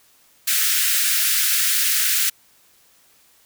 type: high-pass noise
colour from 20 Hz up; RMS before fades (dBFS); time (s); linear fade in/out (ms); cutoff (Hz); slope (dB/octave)
white; -19; 0.47-2.3; 10; 1400; 48
effects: white hiss -56 dBFS RMS until 3.45 s